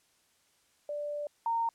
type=tone pair in turn; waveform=sine; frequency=587.3 / 920.6 Hz; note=D5 / A#5; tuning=0 / -22 cents; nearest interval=minor sixth; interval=778 cents; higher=second; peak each=-33 / -27 dBFS; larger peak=second; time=0.89-1.27 / 1.46-1.69 s; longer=first; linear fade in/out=2 ms; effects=white hiss -69 dBFS RMS until 1.74 s + low-pass 10000 Hz 12 dB/octave